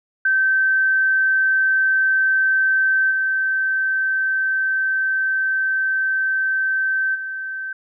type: tone with level steps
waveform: sine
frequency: 1548 Hz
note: G6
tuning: 22 cents flat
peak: -14 / -17 / -25 dBFS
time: 0.25-7.73 s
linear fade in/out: 5 ms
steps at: 3.1 / 7.14 s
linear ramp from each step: 20 ms
effects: none